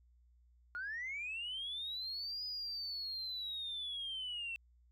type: linear two-way sweep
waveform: sine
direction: up then down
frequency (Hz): 1404 to 4978 to 2668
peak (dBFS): -38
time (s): 0.75-4.56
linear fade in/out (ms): 0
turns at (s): 2.45
effects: tanh soft clip ceiling -35 dBFS + added 60 Hz sine -64 dBFS peak until 4.91 s